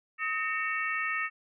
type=tone cluster; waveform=sine; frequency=1268 / 1831 / 2239 / 2687 Hz; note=D#6 / A#6 / C#7 / E7; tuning=+32 / -32 / +17 / +33 cents; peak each=-34 / -32 / -35 / -37 dBFS; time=0.18-1.3 s; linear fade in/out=50 ms; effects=none